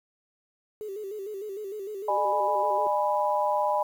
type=tone with vibrato; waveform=sine; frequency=406.8 Hz; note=G#4; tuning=36 cents flat; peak=-33 dBFS; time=0.81-2.87 s; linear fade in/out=0 ms; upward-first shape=square; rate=6.6 Hz; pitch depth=80 cents each way
type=chord; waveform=sine; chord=G# diminished; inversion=second; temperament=equal with one note detuned; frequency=602.4 / 830.6 / 987.8 Hz; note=D5 / G#5 / B5; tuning=+44 / 0 / 0 cents; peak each=-27 dBFS; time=2.08-3.83 s; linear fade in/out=5 ms
effects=9-bit

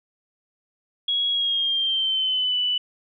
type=tone with pitch glide; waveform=sine; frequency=3322 to 2977 Hz; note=G#7 to F#7; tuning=0 to +10 cents; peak=-20 dBFS; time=1.08-2.78 s; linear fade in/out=5 ms; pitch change=-190 cents; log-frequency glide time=1.3-2.57 s; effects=none

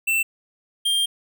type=tone pair in turn; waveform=square; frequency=2678 / 3195 Hz; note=E7 / G7; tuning=+27 / +32 cents; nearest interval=minor third; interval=305 cents; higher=second; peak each=-19 dBFS; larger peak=neither; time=0.07-0.23 / 0.85-1.06 s; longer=second; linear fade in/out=10 ms; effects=none

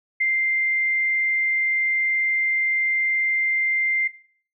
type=tone; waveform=sine; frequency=2093 Hz; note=C7; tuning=in tune; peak=-18 dBFS; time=0.2-4.08 s; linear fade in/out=10 ms; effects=noise-tail reverb RT60 0.5 s tail -18 dB re dry

